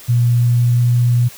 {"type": "tone with pitch glide", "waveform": "sine", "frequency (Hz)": [120.2, 121.25], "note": ["B2", "B2"], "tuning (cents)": [-46, -31], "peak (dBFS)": -10, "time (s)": [0.08, 1.29], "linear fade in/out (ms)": 20, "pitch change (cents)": 15, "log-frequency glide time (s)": [0.29, 0.97], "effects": ["white hiss -38 dBFS RMS until 1.37 s"]}